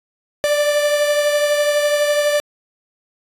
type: beating tone pair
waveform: 45% pulse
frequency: 587.3 / 599.3 Hz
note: D5 / D5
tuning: 0 / +35 cents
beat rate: 12 Hz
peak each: -15 / -24 dBFS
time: 0.44-2.4 s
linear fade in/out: 0 ms
effects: resampled to 32000 Hz